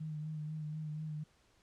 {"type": "tone with vibrato", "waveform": "sine", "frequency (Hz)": 153.9, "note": "D#3", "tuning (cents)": -19, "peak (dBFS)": -38, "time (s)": [0, 1.24], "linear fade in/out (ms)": 10, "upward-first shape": "sine", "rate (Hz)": 4.1, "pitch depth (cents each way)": 30, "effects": ["pink hiss -70 dBFS RMS until 1.62 s", "low-pass 8000 Hz 12 dB/octave"]}